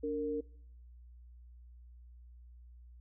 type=tone pair together; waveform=sine; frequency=289.8 / 460 Hz; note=D4 / A#4; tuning=-23 / -23 cents; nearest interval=minor sixth; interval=800 cents; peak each=-37 / -34 dBFS; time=0.03-0.41 s; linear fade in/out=10 ms; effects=noise-tail reverb RT60 0.7 s tail -23 dB re dry + added 60 Hz sine -52 dBFS peak until 3 s